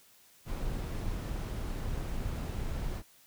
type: noise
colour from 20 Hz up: brown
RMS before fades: -35 dBFS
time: 0.45-3.03 s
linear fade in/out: 50 ms
effects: white hiss -61 dBFS RMS until 3.26 s